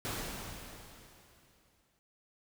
pink noise with exponential decay, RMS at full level -36 dBFS, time 0.05-1.99 s, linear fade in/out 0 ms, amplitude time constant 420 ms, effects none

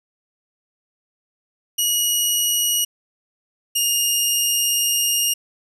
15% pulse tone pair in turn, 2902 / 2837 Hz, F#7 / F7, -34 / +27 cents, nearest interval unison, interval 39 cents, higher first, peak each -10 dBFS, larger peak neither, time 1.78-2.85 / 3.75-5.34 s, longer second, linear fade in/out 10 ms, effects none

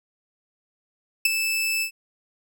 sawtooth tone with ADSR envelope, 2630 Hz, E7, 5 cents flat, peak -10 dBFS, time 1.25-1.91 s, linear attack 5 ms, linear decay 17 ms, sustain -9 dB, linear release 90 ms, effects none

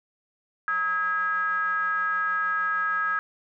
triangle ring-modulated tone, 182.1 Hz, F#3, 27 cents flat, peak -18 dBFS, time 0.68-3.19 s, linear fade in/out 0 ms, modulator 1460 Hz, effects none

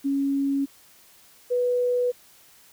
sine tone pair in turn, 277 / 492.3 Hz, C#4 / B4, -1 / -6 cents, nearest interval minor seventh, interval 995 cents, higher second, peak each -21 / -20 dBFS, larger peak second, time 0.04-0.66 / 1.5-2.12 s, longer neither, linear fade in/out 20 ms, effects white hiss -54 dBFS RMS until 2.72 s

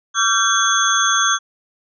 sine tone cluster, 1144 / 1366 / 1560 / 3378 / 6310 Hz, D6 / F6 / G6 / G#7 / G8, -46 / -39 / -9 / +29 / +10 cents, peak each -20 dBFS, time 0.14-1.39 s, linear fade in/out 50 ms, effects none

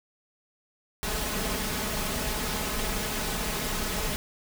pink noise with comb filter, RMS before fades -30 dBFS, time 1.03-4.16 s, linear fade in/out 0 ms, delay 4.7 ms, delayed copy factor +0.55, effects none

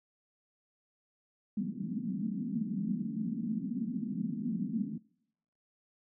white band-pass noise, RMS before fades -35 dBFS, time 1.57-4.98 s, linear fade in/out 5 ms, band 180 to 240 Hz, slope 48 dB/octave, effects noise-tail reverb RT60 0.8 s tail -25 dB re dry

